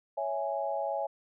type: chord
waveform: sine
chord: C# minor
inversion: none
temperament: equal with one note detuned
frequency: 556.6 / 659.3 / 830.6 Hz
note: C#5 / E5 / G#5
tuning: +7 / 0 / 0 cents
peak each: -34 dBFS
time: 0.17-1.07 s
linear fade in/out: 10 ms
effects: none